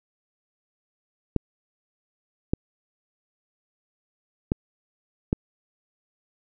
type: clicks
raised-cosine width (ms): 3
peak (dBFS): -8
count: 4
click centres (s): 1.363 / 2.535 / 4.519 / 5.329
effects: none